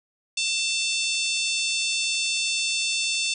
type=harmonic tone; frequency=891 Hz; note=A5; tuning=22 cents sharp; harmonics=3 / 4 / 5 / 6 / 7 / 8 / 9 / 10; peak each=-27 / -29 / -31 / -33 / -34 / -35 / -36 / -37 dBFS; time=0.37-3.34 s; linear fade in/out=5 ms; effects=none